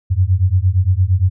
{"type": "beating tone pair", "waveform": "sine", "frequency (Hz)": [88.6, 97.3], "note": ["F2", "G2"], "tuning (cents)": [25, -12], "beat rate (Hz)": 8.7, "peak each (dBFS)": -14, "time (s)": [0.1, 1.3], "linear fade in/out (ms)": 20, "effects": []}